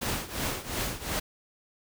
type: noise with tremolo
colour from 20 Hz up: pink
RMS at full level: -29 dBFS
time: 0.01-1.2 s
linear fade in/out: 10 ms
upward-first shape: triangle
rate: 2.8 Hz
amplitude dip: 85%
effects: none